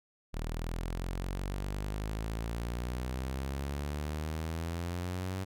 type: exponential sweep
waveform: sawtooth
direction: up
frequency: 38.89 to 95.7 Hz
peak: -30 dBFS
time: 0.33-5.45 s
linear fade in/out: 20 ms
effects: none